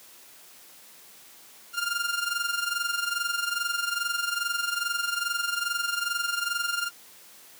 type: tone with amplitude modulation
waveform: sawtooth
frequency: 1401 Hz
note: F6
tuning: 5 cents sharp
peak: -20 dBFS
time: 1.73-6.91 s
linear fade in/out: 50 ms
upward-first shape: sine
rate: 22.4 Hz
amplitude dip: 70%
effects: white hiss -51 dBFS RMS until 7.59 s + high-pass 150 Hz 12 dB/octave